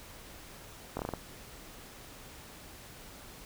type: slowing click train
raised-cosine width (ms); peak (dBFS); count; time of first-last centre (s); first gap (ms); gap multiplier
1; -20; 6; 0.97-1.137; 22; 1.21
effects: pink hiss -50 dBFS RMS until 3.45 s